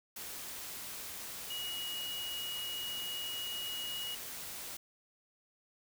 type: tone in noise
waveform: sine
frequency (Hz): 2897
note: F#7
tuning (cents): -37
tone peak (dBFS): -38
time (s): 1.5-4.15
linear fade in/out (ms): 5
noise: white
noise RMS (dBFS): -44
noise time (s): 0.16-4.77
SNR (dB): +3
effects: none